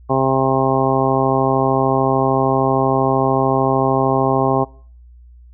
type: harmonic tone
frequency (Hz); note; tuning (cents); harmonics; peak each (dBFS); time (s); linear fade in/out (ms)
133.2; C3; +31; 1 / 2 / 3 / 4 / 5 / 6 / 7 / 8; -21 / -21 / -20 / -23 / -21 / -21 / -25 / -22; 0.09-4.65; 20
effects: noise-tail reverb RT60 0.5 s tail -24 dB re dry + added 60 Hz sine -40 dBFS peak until 5.53 s